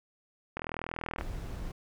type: click train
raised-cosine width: 0.5 ms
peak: -20 dBFS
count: 27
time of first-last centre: 0.57-1.21 s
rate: 40.6 Hz
type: noise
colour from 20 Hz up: brown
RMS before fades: -38 dBFS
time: 1.18-1.72 s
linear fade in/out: 10 ms
effects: none